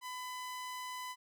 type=tone; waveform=sawtooth; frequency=1004 Hz; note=B5; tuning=28 cents sharp; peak=-37 dBFS; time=0.01-1.16 s; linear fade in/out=50 ms; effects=none